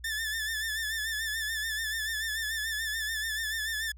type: tone with vibrato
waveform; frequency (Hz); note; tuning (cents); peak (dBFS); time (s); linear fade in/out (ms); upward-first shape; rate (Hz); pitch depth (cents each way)
sawtooth; 1760; A6; 0; -27; 0.04-3.92; 5; sine; 6.9; 59
effects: added 60 Hz sine -46 dBFS peak until 3.97 s